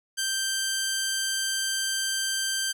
10% pulse tone, 1568 Hz, G6, in tune, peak -17 dBFS, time 0.17-2.73 s, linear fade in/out 20 ms, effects none

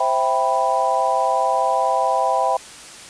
sine chord, C major seventh, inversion none, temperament equal, 523.3 / 659.3 / 784 / 987.8 Hz, C5 / E5 / G5 / B5, 0 / 0 / 0 / 0 cents, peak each -24 / -22 / -20 / -21 dBFS, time 0-2.57 s, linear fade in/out 5 ms, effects white hiss -39 dBFS RMS until 3.09 s + resampled to 22050 Hz

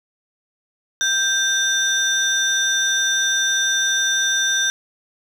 sine tone cluster, 1573 / 3603 / 5900 Hz, G6 / A7 / F#8, +6 / +40 / -6 cents, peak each -19 / -20 / -20 dBFS, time 1.01-4.7 s, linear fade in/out 0 ms, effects tanh soft clip ceiling -11 dBFS + 7-bit

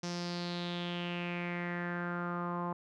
sawtooth tone with low-pass filter sweep, 174.61 Hz, F3, in tune, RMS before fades -37 dBFS, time 0.03-2.73 s, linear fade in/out 5 ms, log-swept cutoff 5700 to 990 Hz, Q 4.9, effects none

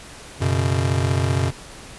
square chord, F# suspended fourth, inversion none, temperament just, 92.5 / 123.33 / 138.75 Hz, F#2 / B2 / C#3, 0 / -2 / +2 cents, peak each -22 / -23 / -25 dBFS, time 0.4-1.51 s, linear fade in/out 20 ms, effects pink hiss -40 dBFS RMS until 1.98 s + resampled to 24000 Hz

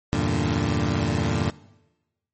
20% pulse chord, E half-diminished seventh, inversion none, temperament equal, 82.41 / 98 / 116.54 / 146.83 Hz, E2 / G2 / Bb2 / D3, 0 / 0 / 0 / 0 cents, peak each -23 / -23 / -22 / -22 dBFS, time 0.13-1.5 s, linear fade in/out 0 ms, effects noise-tail reverb RT60 1.0 s tail -20 dB re dry + MP3 32 kbps

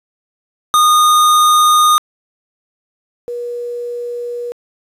square / sine tone pair in turn, 1228 / 480.9 Hz, D#6 / B4, -23 / -46 cents, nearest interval octave + major third, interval 1623 cents, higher first, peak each -8 / -20 dBFS, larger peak first, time 0.74-1.98 / 3.28-4.52 s, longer neither, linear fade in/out 0 ms, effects resampled to 32000 Hz + 8-bit

